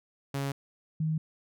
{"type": "tone pair in turn", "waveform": ["sawtooth", "sine"], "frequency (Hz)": [138.6, 157.45], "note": ["C#3", "D#3"], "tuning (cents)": [0, 21], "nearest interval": "major second", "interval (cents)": 221, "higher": "second", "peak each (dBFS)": -26, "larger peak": "neither", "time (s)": [[0.34, 0.52], [1, 1.18]], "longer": "neither", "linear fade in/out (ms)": 5, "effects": []}